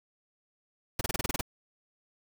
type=noise bursts; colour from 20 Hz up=pink; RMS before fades=-30 dBFS; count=9; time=0.99-1.411 s; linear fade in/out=5 ms; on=21 ms; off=29 ms; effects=none